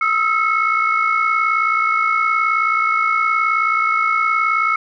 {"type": "tone cluster", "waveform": "sine", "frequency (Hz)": [1274, 1333, 2191], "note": ["D#6", "E6", "C#7"], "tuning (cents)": [41, 19, -21], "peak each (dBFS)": -18, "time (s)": [0.01, 4.76], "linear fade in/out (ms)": 5, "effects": ["tanh soft clip ceiling -6 dBFS"]}